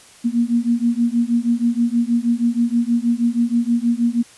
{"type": "beating tone pair", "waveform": "sine", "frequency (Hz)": [233.1, 239.4], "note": ["A#3", "A#3"], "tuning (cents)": [0, 46], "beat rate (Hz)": 6.3, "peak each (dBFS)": -18, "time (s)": [0.24, 4.23], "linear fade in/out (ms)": 20, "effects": ["white hiss -46 dBFS RMS until 4.37 s", "resampled to 24000 Hz"]}